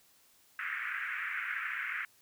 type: band-pass noise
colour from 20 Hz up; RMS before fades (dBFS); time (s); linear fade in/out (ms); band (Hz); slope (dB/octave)
pink; -37; 0.59-2.05; 2; 1400 to 2300; 48
effects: white hiss -65 dBFS RMS until 2.21 s